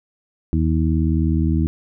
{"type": "harmonic tone", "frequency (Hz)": 79.7, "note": "D#2", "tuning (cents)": 42, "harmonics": [1, 2, 3, 4], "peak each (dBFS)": [-18, -21, -23, -24], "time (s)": [0.53, 1.67], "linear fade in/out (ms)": 0, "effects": []}